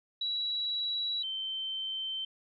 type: tone pair in turn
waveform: sine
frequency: 3907 / 3101 Hz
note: B7 / G7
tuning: -19 / -19 cents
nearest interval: major third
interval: 400 cents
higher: first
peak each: -30 / -33 dBFS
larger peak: first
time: 0.21-1.23 / 1.23-2.25 s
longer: neither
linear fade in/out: 5 ms
effects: none